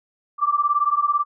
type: beating tone pair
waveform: sine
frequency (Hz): 1163 / 1181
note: D6 / D6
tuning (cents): -17 / +9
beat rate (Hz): 18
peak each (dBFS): -20 / -20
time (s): 0.38-1.25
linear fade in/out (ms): 50
effects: none